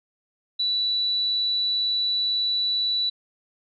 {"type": "tone", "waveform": "sine", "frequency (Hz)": 3951, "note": "B7", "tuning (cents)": 0, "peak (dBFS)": -21, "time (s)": [0.59, 3.1], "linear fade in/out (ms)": 10, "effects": []}